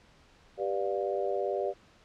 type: chord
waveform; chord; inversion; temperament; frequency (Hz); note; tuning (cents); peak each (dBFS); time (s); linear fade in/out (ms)
sine; G dominant seventh; none; just; 392 / 490 / 588 / 705.6; G4 / B4 / D5 / F5; 0 / -14 / +2 / +18; -32 / -35 / -33 / -36; 0.57-1.74; 50
effects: pink hiss -60 dBFS RMS until 2.04 s + low-pass 5000 Hz 12 dB/octave